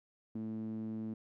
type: tone with band-pass filter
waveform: sawtooth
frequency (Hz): 110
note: A2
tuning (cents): 0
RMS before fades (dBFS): -40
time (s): 0.35-1.14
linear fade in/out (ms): 5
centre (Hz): 250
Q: 7.5
effects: none